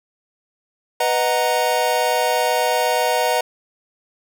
square chord, B major seventh, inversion none, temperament equal, 493.9 / 622.3 / 740 / 932.3 Hz, B4 / D#5 / F#5 / A#5, 0 / 0 / 0 / 0 cents, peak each -23 dBFS, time 1-3.41 s, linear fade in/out 5 ms, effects none

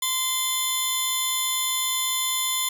15% pulse tone pair together, 1036 / 3505 Hz, C6 / A7, -17 / -7 cents, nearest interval octave + major sixth, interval 2110 cents, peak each -22 / -17 dBFS, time 0.02-2.69 s, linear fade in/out 5 ms, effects none

